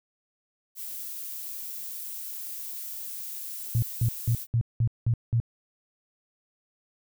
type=noise; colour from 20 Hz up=violet; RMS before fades=-37 dBFS; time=0.75-4.47 s; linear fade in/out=50 ms
type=tone bursts; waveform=sine; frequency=116.54 Hz; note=A#2; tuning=in tune; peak=-20 dBFS; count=7; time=3.75-5.401 s; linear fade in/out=0 ms; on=73 ms; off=190 ms
effects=none